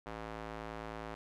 square tone with band-pass filter, 54.6 Hz, A1, 13 cents flat, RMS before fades -44 dBFS, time 0.06-1.15 s, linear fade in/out 5 ms, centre 940 Hz, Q 0.68, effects none

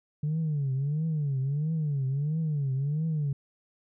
sine tone with vibrato, 146.1 Hz, D3, 9 cents flat, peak -24 dBFS, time 0.23-3.33 s, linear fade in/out 5 ms, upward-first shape triangle, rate 1.5 Hz, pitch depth 200 cents each way, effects tanh soft clip ceiling -23 dBFS

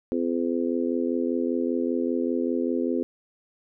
harmonic tone, 85.1 Hz, F2, 44 cents flat, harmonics 3 / 4 / 5 / 6, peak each -26 / -28 / -30 / -32 dBFS, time 0.12-3.03 s, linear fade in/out 0 ms, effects none

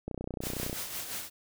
click train, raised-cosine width 2 ms, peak -22 dBFS, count 21, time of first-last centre 0.08-0.729 s, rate 30.8 Hz
white noise with tremolo, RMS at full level -36 dBFS, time 0.41-1.3 s, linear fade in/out 50 ms, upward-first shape sine, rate 5.7 Hz, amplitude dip 50%
effects none

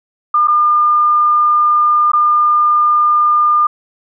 sine tone with dropouts, 1206 Hz, D6, 46 cents sharp, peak -8 dBFS, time 0.34-3.67 s, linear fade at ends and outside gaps 5 ms, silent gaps 0.474-0.481 / 2.118-2.133 s, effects none

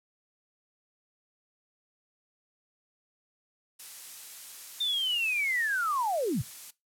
blue noise, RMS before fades -42 dBFS, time 3.79-6.71 s, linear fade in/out 10 ms
sine linear sweep, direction down, 3631 to 92.5 Hz, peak -26 dBFS, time 4.8-6.42 s, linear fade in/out 10 ms
effects noise-tail reverb RT60 0.2 s tail -19 dB re dry + low-pass 12000 Hz 12 dB/octave

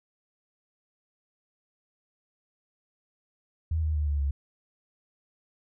sine tone with pitch steps, 80.3 / 77.56 / 74.92 / 72.37 / 69.91 Hz, E2 / D#2 / D2 / D2 / C#2, -45 / -5 / +35 / -25 / +15 cents, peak -24 dBFS, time 3.71-4.31 s, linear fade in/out 5 ms, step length 120 ms, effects none

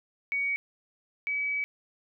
sine tone pair in turn, 2249 / 2282 Hz, C#7 / C#7, +24 / +50 cents, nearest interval unison, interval 26 cents, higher second, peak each -26 / -27 dBFS, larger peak first, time 0.32-0.56 / 1.27-1.64 s, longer second, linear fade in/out 0 ms, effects none

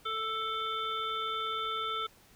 harmonic tone, 441.9 Hz, A4, 7 cents sharp, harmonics 1 / 3 / 5 / 7 / 8, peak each -42 / -33 / -45 / -43 / -39 dBFS, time 0.05-2.07 s, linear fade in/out 10 ms, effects pink hiss -60 dBFS RMS until 2.35 s

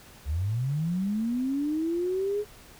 sine linear sweep, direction up, 66 to 423.2 Hz, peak -25 dBFS, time 0.25-2.45 s, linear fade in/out 50 ms, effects pink hiss -51 dBFS RMS until 2.79 s

